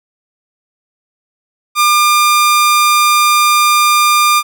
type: tone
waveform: sawtooth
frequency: 1200 Hz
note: D6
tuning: 37 cents sharp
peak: -4 dBFS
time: 1.75-4.43 s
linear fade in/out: 50 ms
effects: none